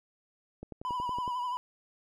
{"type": "click train", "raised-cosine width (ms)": 2, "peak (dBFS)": -28, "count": 8, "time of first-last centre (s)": [0.63, 1.278], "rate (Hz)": 10.8}
{"type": "tone with vibrato", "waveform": "triangle", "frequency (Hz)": 987.8, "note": "B5", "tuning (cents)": 0, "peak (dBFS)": -29, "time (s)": [0.85, 1.57], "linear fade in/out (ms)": 0, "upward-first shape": "triangle", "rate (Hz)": 12, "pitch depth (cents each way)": 57}
{"effects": []}